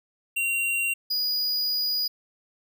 square tone pair in turn, 2757 / 4912 Hz, F7 / D#8, -23 / -23 cents, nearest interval minor seventh, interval 1000 cents, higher second, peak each -24 dBFS, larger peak neither, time 0.36-0.94 / 1.1-2.08 s, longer second, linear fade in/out 10 ms, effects none

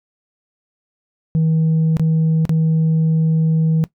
sine tone with dropouts, 160.1 Hz, D#3, 50 cents sharp, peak -10 dBFS, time 1.35-3.84 s, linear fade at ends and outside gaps 0 ms, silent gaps 1.969-1.996 / 2.453-2.494 s, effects noise-tail reverb RT60 0.1 s tail -19 dB re dry + tanh soft clip ceiling -11 dBFS

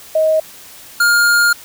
sine / square tone pair in turn, 630 / 1414.3 Hz, D#5 / F6, +21 / +21 cents, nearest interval octave + major second, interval 1400 cents, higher second, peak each -10 dBFS, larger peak neither, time 0.15-0.4 / 1-1.53 s, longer second, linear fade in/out 5 ms, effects white hiss -38 dBFS RMS until 1.64 s

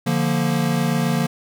square chord, Bb major, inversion first, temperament equal, 146.83 / 174.61 / 233.1 Hz, D3 / F3 / Bb3, 0 / 0 / 0 cents, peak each -23 dBFS, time 0.06-1.27 s, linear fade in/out 10 ms, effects none

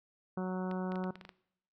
harmonic tone, 185 Hz, F#3, in tune, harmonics 1 / 2 / 3 / 4 / 5 / 6 / 7 / 8, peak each -34 / -40 / -44 / -46 / -48 / -50 / -51 / -52 dBFS, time 0.37-1.11 s, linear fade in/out 5 ms
clicks, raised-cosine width 0.3 ms, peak -31 dBFS, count 8, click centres 0.713 / 0.92 / 0.957 / 1.04 / 1.156 / 1.212 / 1.251 / 1.292 s
effects noise-tail reverb RT60 0.7 s tail -19 dB re dry

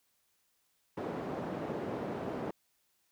white band-pass noise, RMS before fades -38 dBFS, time 0.97-2.51 s, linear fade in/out 5 ms, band 150 to 520 Hz, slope 12 dB/octave, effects white hiss -75 dBFS RMS until 3.11 s

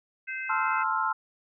harmonic tone, 518 Hz, C5, 17 cents flat, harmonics 3 / 4 / 5, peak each -35 / -36 / -37 dBFS, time 0.27-0.84 s, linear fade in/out 20 ms
sine chord, F major seventh, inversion first, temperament equal, 880 / 1046.5 / 1318.5 / 1396.9 Hz, A5 / C6 / E6 / F6, 0 / 0 / 0 / 0 cents, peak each -30 dBFS, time 0.49-1.13 s, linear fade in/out 10 ms
effects none

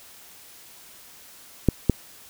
clicks, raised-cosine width 3 ms, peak -3 dBFS, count 2, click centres 1.687 / 1.897 s, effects white hiss -48 dBFS RMS until 2.29 s

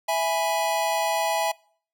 square chord, E major, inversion none, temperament equal, 659.3 / 830.6 / 987.8 Hz, E5 / G#5 / B5, 0 / 0 / 0 cents, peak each -26 / -26 / -31 dBFS, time 0.08-1.52 s, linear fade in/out 10 ms, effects noise-tail reverb RT60 0.5 s tail -24 dB re dry

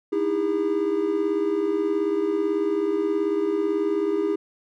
triangle tone cluster, 308.4 / 326.8 / 404.3 Hz, D#4 / E4 / G#4, -15 / -15 / -46 cents, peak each -28 / -24 / -21 dBFS, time 0.12-4.36 s, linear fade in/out 10 ms, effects none

